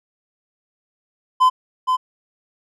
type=tone with echo; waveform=triangle; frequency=1021 Hz; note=C6; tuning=43 cents flat; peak=-8 dBFS; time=1.4-1.5 s; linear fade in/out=20 ms; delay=470 ms; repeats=1; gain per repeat=-5 dB; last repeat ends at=1.97 s; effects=none